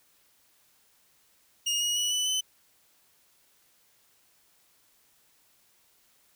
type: tone with pitch steps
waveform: 25% pulse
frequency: 2852 / 2895 / 2939 / 2983 / 3029 Hz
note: F7 / F#7 / F#7 / F#7 / F#7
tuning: +36 / -38 / -12 / +13 / +40 cents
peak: -22 dBFS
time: 1.66-2.41 s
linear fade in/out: 10 ms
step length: 150 ms
effects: white hiss -65 dBFS RMS until 6.35 s